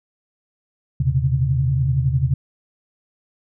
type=tone cluster; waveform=sine; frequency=79.2 / 119.7 / 131.7 / 143 Hz; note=D#2 / A#2 / C3 / D3; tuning=+31 / +46 / +12 / -46 cents; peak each=-24 / -24 / -18 / -24 dBFS; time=1-2.34 s; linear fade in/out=5 ms; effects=none